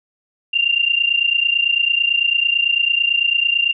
sine tone pair together, 2771 / 2800 Hz, F7 / F7, -14 / +4 cents, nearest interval unison, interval 18 cents, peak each -17 dBFS, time 0.53-3.73 s, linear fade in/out 10 ms, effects none

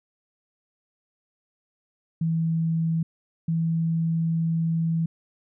sine tone pair in turn, 163.4 / 164.16 Hz, E3 / E3, -15 / -7 cents, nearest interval unison, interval 8 cents, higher second, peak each -21 / -21 dBFS, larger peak neither, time 2.21-3.03 / 3.48-5.06 s, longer second, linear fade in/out 5 ms, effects none

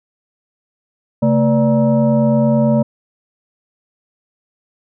sine tone with frequency modulation, 224.5 Hz, A3, 35 cents sharp, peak -10 dBFS, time 1.22-2.83 s, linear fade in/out 10 ms, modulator 360 Hz, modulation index 1.1, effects none

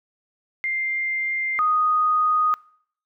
sine tone pair in turn, 2099 / 1242.3 Hz, C7 / D#6, +5 / -3 cents, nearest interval major sixth, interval 908 cents, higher first, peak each -22 / -17 dBFS, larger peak second, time 0.64-1.59 / 1.59-2.54 s, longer neither, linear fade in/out 0 ms, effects noise-tail reverb RT60 0.6 s tail -23 dB re dry

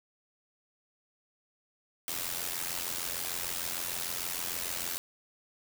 white noise with amplitude modulation, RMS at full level -32 dBFS, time 2.08-4.98 s, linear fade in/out 0 ms, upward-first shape sine, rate 86.6 Hz, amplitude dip 75%, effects none

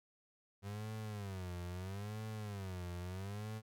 35% pulse tone with vibrato, 98 Hz, G2, in tune, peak -40 dBFS, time 0.62-3.62 s, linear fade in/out 50 ms, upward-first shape sine, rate 0.76 Hz, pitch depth 190 cents each way, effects none

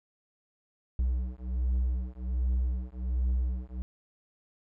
triangle beating tone pair, 61.74 / 63.04 Hz, B1 / B1, 0 / +36 cents, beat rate 1.3 Hz, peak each -28 dBFS, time 0.99-3.82 s, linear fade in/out 0 ms, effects none

